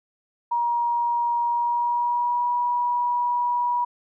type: tone with pitch glide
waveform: sine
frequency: 949 to 968.4 Hz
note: A#5 to B5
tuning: +31 to -34 cents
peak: -20 dBFS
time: 0.51-3.85 s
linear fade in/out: 10 ms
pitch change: +35 cents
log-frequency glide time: 1.48-2.5 s
effects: none